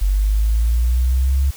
sine linear sweep, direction up, 47 to 69.3 Hz, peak -13 dBFS, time 0.01-1.51 s, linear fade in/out 10 ms, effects white hiss -40 dBFS RMS until 1.56 s

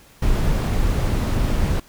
brown noise, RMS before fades -19 dBFS, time 0.22-1.8 s, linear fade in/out 5 ms, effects pink hiss -50 dBFS RMS until 1.88 s

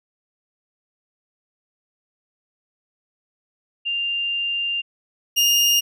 sine / 30% pulse tone pair in turn, 2793 / 2830 Hz, F7 / F7, -1 / +22 cents, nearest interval unison, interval 23 cents, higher second, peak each -21 / -12 dBFS, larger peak second, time 3.85-4.82 / 5.36-5.81 s, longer first, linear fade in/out 20 ms, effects none

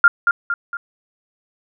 sine tone with echo, 1400 Hz, F6, 4 cents sharp, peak -5 dBFS, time 0.04-0.08 s, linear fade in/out 2 ms, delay 230 ms, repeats 3, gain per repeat -6 dB, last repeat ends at 0.77 s, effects none

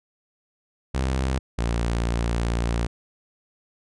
sawtooth tone pair in turn, 65.4 / 58.03 Hz, C2 / A#1, 0 / -7 cents, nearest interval major second, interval 207 cents, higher first, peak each -18 dBFS, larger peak neither, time 0.94-1.39 / 1.58-2.87 s, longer second, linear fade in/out 10 ms, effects resampled to 22050 Hz

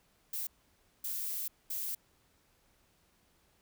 violet noise bursts at uneven times, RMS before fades -37 dBFS, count 3, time 0.33-0.47 / 1.04-1.48 / 1.7-1.95 s, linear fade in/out 5 ms, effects pink hiss -70 dBFS RMS until 3.61 s

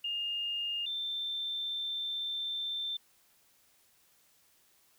sine tone pair in turn, 2827 / 3562 Hz, F7 / A7, +20 / +21 cents, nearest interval major third, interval 401 cents, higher second, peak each -32 / -33 dBFS, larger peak first, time 0.04-0.86 / 0.86-2.97 s, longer second, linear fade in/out 5 ms, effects white hiss -67 dBFS RMS until 4.98 s

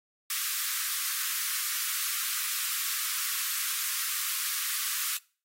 white high-pass noise, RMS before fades -31 dBFS, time 0.3-5.17 s, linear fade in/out 2 ms, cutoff 1100 Hz, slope 96 dB/octave, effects noise-tail reverb RT60 0.4 s tail -23 dB re dry + AAC 48 kbps

